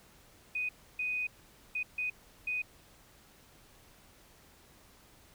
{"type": "tone bursts at uneven times", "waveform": "sine", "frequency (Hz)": 2492, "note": "D#7", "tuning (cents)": 2, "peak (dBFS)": -31, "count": 5, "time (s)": [[0.55, 0.69], [0.99, 1.27], [1.75, 1.83], [1.98, 2.1], [2.47, 2.62]], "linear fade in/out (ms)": 5, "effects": ["pink hiss -60 dBFS RMS until 5.34 s"]}